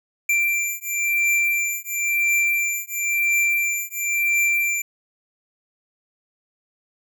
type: beating tone pair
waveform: square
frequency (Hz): 2355 / 2355.97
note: D7 / D7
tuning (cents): +4 / +5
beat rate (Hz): 0.97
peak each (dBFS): -23 / -23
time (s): 0.29-4.82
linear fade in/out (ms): 5
effects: none